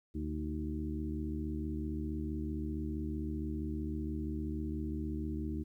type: harmonic tone with a mistuned harmonic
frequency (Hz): 75.3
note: D2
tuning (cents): +44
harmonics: 1 / 2 / 3 / 4 / 5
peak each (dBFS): -38 / -44 / -41 / -40 / -48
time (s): 0.14-5.64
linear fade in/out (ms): 20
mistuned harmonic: 4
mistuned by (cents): +52
effects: 12-bit